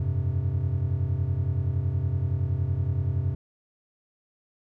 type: chord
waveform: triangle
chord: F suspended second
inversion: none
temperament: equal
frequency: 87.31 / 98 / 130.81 Hz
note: F2 / G2 / C3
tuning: 0 / 0 / 0 cents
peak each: -26 dBFS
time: 0-3.35 s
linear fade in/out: 5 ms
effects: none

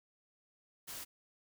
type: noise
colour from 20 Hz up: white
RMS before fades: -45 dBFS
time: 0.87-1.05 s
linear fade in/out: 20 ms
effects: none

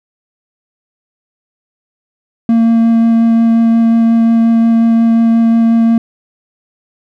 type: tone with vibrato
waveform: triangle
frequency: 228.9 Hz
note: A#3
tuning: 31 cents flat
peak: -4 dBFS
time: 2.49-5.98 s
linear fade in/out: 2 ms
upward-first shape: sine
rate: 5.6 Hz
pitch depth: 8 cents each way
effects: none

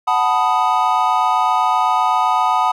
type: chord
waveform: triangle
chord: B dominant seventh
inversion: second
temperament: equal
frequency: 740 / 880 / 987.8 / 1244.5 Hz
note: F#5 / A5 / B5 / D#6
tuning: 0 / 0 / 0 / 0 cents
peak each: -17 dBFS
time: 0.07-2.72 s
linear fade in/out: 10 ms
effects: none

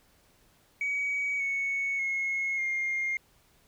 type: tone with pitch steps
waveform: sine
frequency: 2263 / 2215 / 2168 / 2122 Hz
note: C#7 / C#7 / C#7 / C7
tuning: +35 / -2 / -39 / +24 cents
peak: -26 dBFS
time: 0.81-3.17 s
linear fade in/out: 2 ms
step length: 590 ms
effects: tanh soft clip ceiling -24 dBFS + pink hiss -64 dBFS RMS until 3.67 s

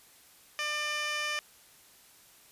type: tone with band-pass filter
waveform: 15% pulse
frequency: 598 Hz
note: D5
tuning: 31 cents sharp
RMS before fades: -33 dBFS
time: 0.59-1.39 s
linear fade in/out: 0 ms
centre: 3400 Hz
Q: 1.1
effects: white hiss -58 dBFS RMS until 2.51 s + resampled to 32000 Hz

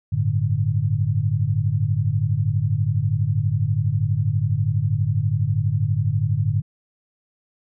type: chord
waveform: sine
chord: G suspended second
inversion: none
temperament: just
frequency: 98 / 110.25 / 147 Hz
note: G2 / A2 / D3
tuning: 0 / +4 / +2 cents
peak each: -23 / -21 / -23 dBFS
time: 0.12-6.62 s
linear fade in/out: 10 ms
effects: none

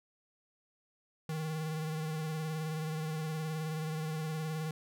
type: tone with vibrato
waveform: square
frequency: 157 Hz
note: D#3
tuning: 16 cents sharp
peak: -35 dBFS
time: 1.29-4.71 s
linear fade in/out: 2 ms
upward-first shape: triangle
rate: 19 Hz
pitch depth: 45 cents each way
effects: none

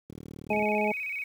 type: click train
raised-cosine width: 3 ms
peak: -28 dBFS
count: 21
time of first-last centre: 0.1-0.625 s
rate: 38.1 Hz
type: harmonic tone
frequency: 210.9 Hz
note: G#3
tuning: 27 cents sharp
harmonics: 1 / 2 / 3 / 4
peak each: -30 / -30 / -30 / -30 dBFS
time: 0.5-0.92 s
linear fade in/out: 5 ms
type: tone with vibrato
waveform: sine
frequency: 2380 Hz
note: D7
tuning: 22 cents sharp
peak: -31 dBFS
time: 0.5-1.24 s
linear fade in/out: 5 ms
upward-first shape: square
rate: 16 Hz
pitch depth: 100 cents each way
effects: high-pass 100 Hz 12 dB/octave + 9-bit

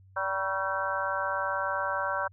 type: harmonic tone with a mistuned harmonic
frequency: 193 Hz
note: G3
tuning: 27 cents flat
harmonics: 3 / 4 / 5 / 6 / 7 / 8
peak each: -34 / -38 / -33 / -36 / -35 / -33 dBFS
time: 0.16-2.28 s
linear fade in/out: 10 ms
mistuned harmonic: 6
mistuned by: -66 cents
effects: added 95 Hz sine -53 dBFS peak until 2.32 s

